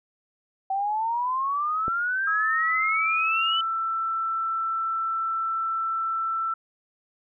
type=exponential sweep; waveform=sine; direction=up; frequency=763 to 3031 Hz; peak=-23 dBFS; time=0.7-3.61 s; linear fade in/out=5 ms
type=click; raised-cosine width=2 ms; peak=-19 dBFS; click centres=1.881 s
type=tone with pitch glide; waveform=sine; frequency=1292 to 1332.9 Hz; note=E6 to E6; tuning=-35 to +19 cents; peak=-24 dBFS; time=2.27-6.54 s; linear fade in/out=5 ms; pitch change=+54 cents; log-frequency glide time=2.71-3.68 s
effects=none